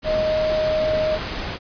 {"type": "tone in noise", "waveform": "sine", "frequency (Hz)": 622.3, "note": "D#5", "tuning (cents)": 0, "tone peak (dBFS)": -18, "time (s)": [0.04, 1.19], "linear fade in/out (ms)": 50, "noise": "pink", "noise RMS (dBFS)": -28, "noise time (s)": [0.02, 1.59], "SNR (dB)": 7, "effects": ["resampled to 11025 Hz"]}